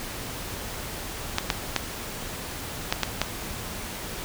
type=clicks; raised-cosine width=0.2 ms; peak=-4 dBFS; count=6; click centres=1.384 / 1.502 / 1.763 / 2.925 / 3.033 / 3.216 s; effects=pink hiss -35 dBFS RMS until 4.24 s